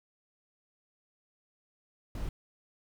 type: noise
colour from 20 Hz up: brown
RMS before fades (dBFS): -35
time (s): 2.15-2.29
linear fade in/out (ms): 2
effects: none